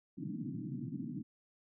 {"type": "band-pass noise", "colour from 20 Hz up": "pink", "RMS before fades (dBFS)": -41, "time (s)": [0.17, 1.23], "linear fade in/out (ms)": 20, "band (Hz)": [120, 320], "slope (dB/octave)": 96, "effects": []}